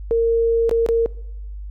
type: tone with dropouts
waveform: sine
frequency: 460 Hz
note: A#4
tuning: 23 cents flat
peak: -14 dBFS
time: 0.11-1.06 s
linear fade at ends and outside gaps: 0 ms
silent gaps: 0.694-0.712 / 0.863-0.888 s
effects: noise-tail reverb RT60 0.9 s tail -21 dB re dry + added 50 Hz sine -29 dBFS peak until 1.7 s

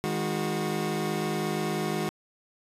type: tone cluster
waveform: 25% pulse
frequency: 157.6 / 205.9 / 366.1 Hz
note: D#3 / G#3 / F#4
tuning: +23 / -15 / -18 cents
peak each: -28 dBFS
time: 0.04-2.09 s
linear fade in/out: 0 ms
effects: resampled to 32000 Hz

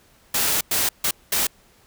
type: noise bursts at uneven times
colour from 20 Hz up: white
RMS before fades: -21 dBFS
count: 4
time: 0.34-0.61 / 0.71-0.89 / 1.04-1.11 / 1.32-1.47 s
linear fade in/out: 5 ms
effects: pink hiss -56 dBFS RMS until 1.86 s

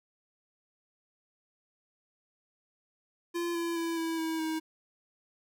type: tone with pitch steps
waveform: square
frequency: 343.7 / 338.4 / 333.1 / 328 / 322.9 / 317.9 Hz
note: F4 / E4 / E4 / E4 / E4 / D#4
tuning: -28 / +45 / +18 / -9 / -36 / +37 cents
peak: -31 dBFS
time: 3.34-4.6 s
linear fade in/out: 20 ms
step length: 210 ms
effects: none

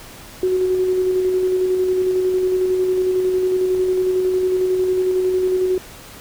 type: tone with tremolo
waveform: sine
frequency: 370 Hz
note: F#4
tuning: in tune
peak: -14 dBFS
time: 0.43-5.78 s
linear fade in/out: 2 ms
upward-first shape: square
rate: 11 Hz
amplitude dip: 25%
effects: pink hiss -39 dBFS RMS until 6.2 s

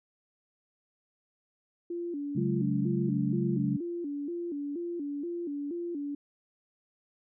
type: tone with vibrato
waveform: sine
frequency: 314.6 Hz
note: D#4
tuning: 19 cents sharp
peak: -32 dBFS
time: 1.9-6.15 s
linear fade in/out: 5 ms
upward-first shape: square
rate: 2.1 Hz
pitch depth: 160 cents each way
type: chord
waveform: sine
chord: C# suspended fourth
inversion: none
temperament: equal with one note detuned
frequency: 138.59 / 185 / 212 Hz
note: C#3 / F#3 / G#3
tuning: 0 / 0 / +36 cents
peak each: -31 dBFS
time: 2.35-3.77 s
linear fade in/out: 10 ms
effects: none

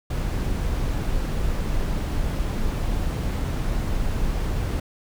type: noise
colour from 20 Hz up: brown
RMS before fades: -24 dBFS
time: 0.1-4.8 s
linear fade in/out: 5 ms
effects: none

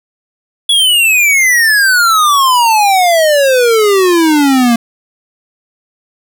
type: exponential sweep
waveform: square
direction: down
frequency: 3408 to 229.5 Hz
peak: -7 dBFS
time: 0.69-4.76 s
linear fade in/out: 5 ms
effects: none

